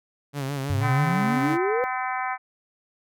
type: tone with vibrato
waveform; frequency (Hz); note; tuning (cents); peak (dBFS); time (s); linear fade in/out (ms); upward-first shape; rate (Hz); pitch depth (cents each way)
sawtooth; 138.7; C#3; +1; -23; 0.33-1.58; 50; sine; 6.2; 72
type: exponential sweep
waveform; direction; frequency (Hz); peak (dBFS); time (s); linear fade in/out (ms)
sine; up; 92.1 to 515; -22; 0.7-1.84; 0
type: harmonic tone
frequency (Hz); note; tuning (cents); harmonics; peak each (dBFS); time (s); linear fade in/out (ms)
255.3; C4; -42; 3 / 4 / 5 / 6 / 7 / 8 / 9; -29 / -31 / -33 / -35 / -36 / -37 / -38; 0.8-2.38; 50
effects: none